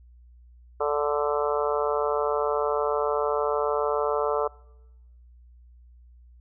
harmonic tone, 146.7 Hz, D3, 2 cents flat, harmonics 3 / 4 / 5 / 6 / 7 / 8 / 9, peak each -26 / -28 / -33 / -34 / -33 / -33 / -33 dBFS, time 0.8-4.48 s, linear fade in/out 10 ms, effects noise-tail reverb RT60 1.0 s tail -25 dB re dry + added 60 Hz sine -49 dBFS peak until 6.4 s

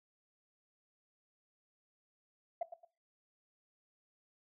sine tone with echo, 680 Hz, F5, 46 cents flat, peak -31 dBFS, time 2.61-2.63 s, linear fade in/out 5 ms, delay 110 ms, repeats 2, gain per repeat -11 dB, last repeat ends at 2.85 s, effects noise-tail reverb RT60 0.3 s tail -18 dB re dry + tanh soft clip ceiling -28 dBFS

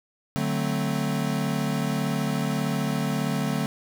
square chord, D dominant seventh, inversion none, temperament equal, 146.83 / 185 / 220 / 261.6 Hz, D3 / F#3 / A3 / C4, 0 / 0 / 0 / 0 cents, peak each -29 / -31 / -30 / -32 dBFS, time 0.36-3.66 s, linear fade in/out 0 ms, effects none

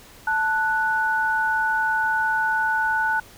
sine tone pair together, 880 / 1478.1 Hz, A5 / F#6, 0 / -2 cents, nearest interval major sixth, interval 898 cents, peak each -23 / -21 dBFS, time 0.27-3.2 s, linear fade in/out 5 ms, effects pink hiss -47 dBFS RMS until 3.37 s

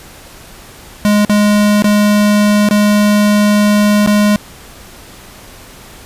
square tone with dropouts, 207.7 Hz, G#3, in tune, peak -8 dBFS, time 1.05-4.36 s, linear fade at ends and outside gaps 0 ms, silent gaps 1.249-1.296 / 1.822-1.843 / 2.688-2.71 / 4.062-4.074 s, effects pink hiss -36 dBFS RMS until 6.05 s + resampled to 32000 Hz

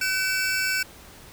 square tone cluster, 1514 / 2292 / 2648 / 5340 Hz, F#6 / D7 / E7 / E8, +39 / -43 / +7 / +22 cents, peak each -26 / -30 / -32 / -32 dBFS, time 0.01-0.83 s, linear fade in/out 5 ms, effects pink hiss -47 dBFS RMS until 1.32 s

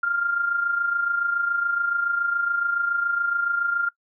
sine tone with amplitude modulation, 1396.9 Hz, F6, in tune, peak -18 dBFS, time 0.03-3.89 s, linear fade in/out 5 ms, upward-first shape sine, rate 27.1 Hz, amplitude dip 60%, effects noise-tail reverb RT60 0.1 s tail -23 dB re dry

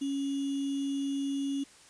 sine tone with sample-and-hold, 277.2 Hz, C#4, in tune, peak -29 dBFS, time 0.01-1.64 s, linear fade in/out 10 ms, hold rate 3150 Hz, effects white hiss -56 dBFS RMS until 1.89 s + resampled to 22050 Hz

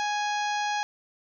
harmonic tone with a mistuned harmonic, 831 Hz, G#5, 1 cent sharp, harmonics 1 / 2 / 3 / 4 / 5 / 6 / 7 / 8, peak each -27 / -33 / -37 / -39 / -41 / -43 / -44 / -45 dBFS, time 0-0.83 s, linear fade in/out 0 ms, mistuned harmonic 8, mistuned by -42 cents, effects none

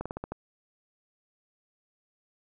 slowing click train, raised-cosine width 1 ms, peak -20 dBFS, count 6, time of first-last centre 0.01-0.32 s, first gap 46 ms, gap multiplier 1.15, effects none

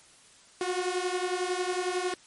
sawtooth beating tone pair, 357.8 / 368.8 Hz, F4 / F#4, +42 / -6 cents, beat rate 11 Hz, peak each -27 dBFS, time 0.61-2.14 s, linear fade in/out 2 ms, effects white hiss -56 dBFS RMS until 2.26 s + MP3 48 kbps

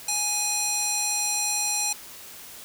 square tone with band-pass filter, 830.6 Hz, G#5, in tune, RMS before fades -26 dBFS, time 0.08-1.93 s, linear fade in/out 5 ms, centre 7400 Hz, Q 2, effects white hiss -43 dBFS RMS until 2.64 s

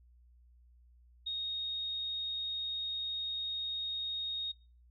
sine tone, 3729 Hz, A#7, in tune, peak -34 dBFS, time 1.26-4.52 s, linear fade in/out 10 ms, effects noise-tail reverb RT60 0.4 s tail -25 dB re dry + added 60 Hz sine -59 dBFS peak until 4.9 s

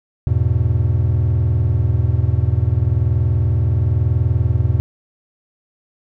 triangle chord, E major, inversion none, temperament equal with one note detuned, 82.41 / 103.17 / 123.47 Hz, E2 / G#2 / B2, 0 / -11 / 0 cents, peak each -16 dBFS, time 0.27-4.8 s, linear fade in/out 0 ms, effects none

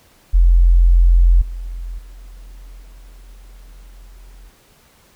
sine tone with level steps, 43.29 Hz, F1, 14 cents flat, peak -7 / -24 / -34 / -37 dBFS, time 0.33-4.5 s, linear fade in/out 20 ms, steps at 1.41 / 1.98 / 2.81 s, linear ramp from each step 10 ms, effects pink hiss -52 dBFS RMS until 5.15 s

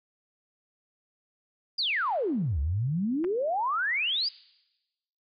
sine exponential two-way sweep, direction down then up, 5010 to 66.8 to 5010 Hz, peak -25 dBFS, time 1.78-4.29 s, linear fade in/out 10 ms, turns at 2.6 s
clicks, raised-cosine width 0.5 ms, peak -27 dBFS, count 2, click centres 3.242 / 3.247 s
effects noise-tail reverb RT60 1.0 s tail -22 dB re dry

